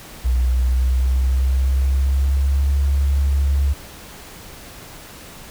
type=tone with pitch glide; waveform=sine; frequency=61.74 to 69.7 Hz; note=B1 to C#2; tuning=0 to +10 cents; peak=-14 dBFS; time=0.24-3.74 s; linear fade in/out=20 ms; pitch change=+210 cents; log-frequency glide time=0.37-2.72 s; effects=pink hiss -39 dBFS RMS until 5.5 s